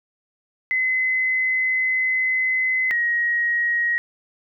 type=tone pair in turn; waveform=sine; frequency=2037 / 1890.3 Hz; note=C7 / A#6; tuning=-47 / +24 cents; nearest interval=minor second; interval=129 cents; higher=first; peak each=-18 dBFS; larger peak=neither; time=0.71-2.91 / 2.91-3.98 s; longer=first; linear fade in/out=0 ms; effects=none